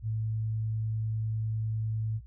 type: tone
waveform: sine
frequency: 110 Hz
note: A2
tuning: in tune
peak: -28 dBFS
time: 0.02-2.21 s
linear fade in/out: 50 ms
effects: added 60 Hz sine -46 dBFS peak until 2.26 s